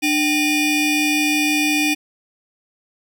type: ring-modulated tone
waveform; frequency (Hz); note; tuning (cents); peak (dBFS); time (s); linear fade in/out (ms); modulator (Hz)
40% pulse; 1071; C6; +40; -12; 0.02-1.95; 20; 1370
effects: none